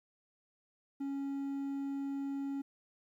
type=tone; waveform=triangle; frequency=276.9 Hz; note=C#4; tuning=2 cents flat; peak=-33 dBFS; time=1-2.62 s; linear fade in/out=10 ms; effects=12-bit